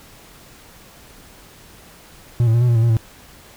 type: tone with pitch steps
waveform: triangle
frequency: 119.5 / 113 / 118.3 / 123.2 / 118.2 / 113.2 / 117.4 / 112.6 Hz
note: A#2 / A2 / A#2 / B2 / A#2 / A2 / A#2 / A2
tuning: +43 / +47 / +26 / -4 / +24 / +50 / +13 / +40 cents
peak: -10 dBFS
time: 2.4-2.968 s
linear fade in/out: 0 ms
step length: 71 ms
effects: pink hiss -45 dBFS RMS until 3.56 s